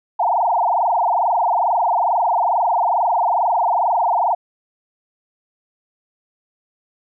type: tone with frequency modulation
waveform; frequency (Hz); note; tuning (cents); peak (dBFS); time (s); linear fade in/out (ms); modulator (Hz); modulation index
sine; 817; G#5; -29; -14; 0.19-4.35; 10; 22.3; 6.1
effects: none